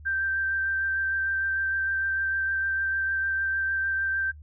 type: tone with vibrato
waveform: sine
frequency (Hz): 1568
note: G6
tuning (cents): 0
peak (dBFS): -24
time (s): 0.05-4.32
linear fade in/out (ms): 20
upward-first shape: sine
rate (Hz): 6.6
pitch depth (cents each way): 12
effects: noise-tail reverb RT60 0.1 s tail -22 dB re dry + added 75 Hz sine -43 dBFS peak until 4.42 s